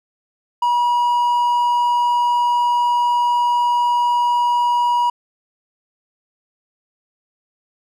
triangle tone, 964 Hz, B5, 42 cents flat, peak -12 dBFS, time 0.62-5.1 s, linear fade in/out 5 ms, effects none

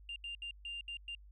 sine tone bursts at uneven times, 2794 Hz, F7, in tune, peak -39 dBFS, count 6, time 0.09-0.16 / 0.24-0.35 / 0.42-0.51 / 0.65-0.81 / 0.88-0.97 / 1.08-1.15 s, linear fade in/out 2 ms, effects tanh soft clip ceiling -37 dBFS + added 50 Hz sine -54 dBFS peak until 1.31 s

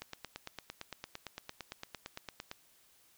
click train, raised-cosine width 0.2 ms, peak -24 dBFS, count 23, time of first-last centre 0.02-2.514 s, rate 8.82 Hz, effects white hiss -66 dBFS RMS until 3.17 s

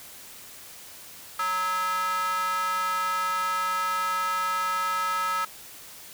square tone with high-pass filter, 184.7 Hz, F#3, 3 cents flat, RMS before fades -27 dBFS, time 1.39-5.45 s, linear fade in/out 5 ms, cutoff 1200 Hz, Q 8.3, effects white hiss -45 dBFS RMS until 6.13 s

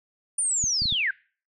sine linear sweep, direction down, 9397 to 1480 Hz, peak -22 dBFS, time 0.38-1.11 s, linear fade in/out 5 ms
clicks, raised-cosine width 5 ms, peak -22 dBFS, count 4, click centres 0.64 / 0.82 / 0.856 / 0.925 s
effects noise-tail reverb RT60 0.4 s tail -23 dB re dry

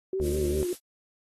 sine tone with vibrato, 368.7 Hz, F#4, 6 cents flat, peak -26 dBFS, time 0.13-0.73 s, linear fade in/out 2 ms, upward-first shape sine, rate 5 Hz, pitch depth 80 cents each way
harmonic tone, 74.6 Hz, D2, 28 cents sharp, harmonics 1 / 2 / 3 / 4 / 5 / 6 / 7 / 8, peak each -30 / -38 / -37 / -43 / -42 / -42 / -44 / -46 dBFS, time 0.2-0.63 s, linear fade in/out 0 ms
blue noise, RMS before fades -39 dBFS, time 0.21-0.79 s, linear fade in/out 50 ms
effects AAC 32 kbps

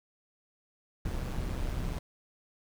brown noise with amplitude modulation, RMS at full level -31 dBFS, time 1.05-1.99 s, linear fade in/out 5 ms, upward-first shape sine, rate 129 Hz, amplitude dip 55%, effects none

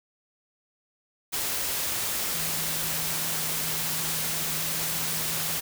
sine tone in noise, 160 Hz, D#3, 49 cents sharp, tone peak -40 dBFS, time 2.33-5.58 s, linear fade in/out 20 ms, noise white, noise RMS -29 dBFS, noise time 1.32-5.61 s, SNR -14 dB, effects none

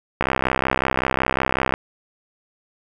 click train, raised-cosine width 0.5 ms, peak -3 dBFS, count 101, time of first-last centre 0.21-1.739 s, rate 65.4 Hz, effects 7-bit

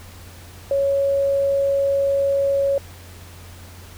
sine tone, 554.4 Hz, C#5, in tune, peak -16 dBFS, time 0.71-2.78 s, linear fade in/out 2 ms, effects added 88 Hz sine -40 dBFS peak until 3.97 s + pink hiss -44 dBFS RMS until 3.97 s

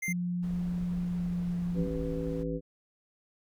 square tone, 2093 Hz, C7, in tune, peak -32 dBFS, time 0.02-0.13 s, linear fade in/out 10 ms
sine tone with pitch glide, 176.6 to 174.67 Hz, F3 to F3, +20 to +1 cents, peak -29 dBFS, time 0.08-1.87 s, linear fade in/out 2 ms, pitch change -19 cents, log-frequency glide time 1-1.69 s
brown noise, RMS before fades -43 dBFS, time 0.42-2.44 s, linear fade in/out 20 ms
harmonic tone, 55 Hz, A1, in tune, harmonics 1 / 3 / 5 / 7 / 9, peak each -38 / -35 / -36 / -40 / -36 dBFS, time 1.74-2.61 s, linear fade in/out 50 ms
effects none

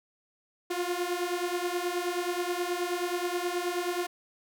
sawtooth beating tone pair, 349.2 / 358.6 Hz, F4 / F4, 0 / +46 cents, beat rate 9.4 Hz, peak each -28 dBFS, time 0.7-4.07 s, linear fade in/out 10 ms, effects none

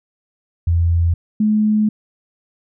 sine tone pair in turn, 84.7 / 213.4 Hz, E2 / G#3, +48 / +47 cents, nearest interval octave + major third, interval 1599 cents, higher second, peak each -12 dBFS, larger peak neither, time 0.67-1.14 / 1.4-1.89 s, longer second, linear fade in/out 5 ms, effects none

